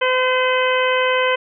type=harmonic tone; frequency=511 Hz; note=C5; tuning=41 cents flat; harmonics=1 / 2 / 3 / 4 / 5 / 6; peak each=-18 / -21 / -23 / -24 / -25 / -26 dBFS; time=0.01-1.36 s; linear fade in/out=10 ms; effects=none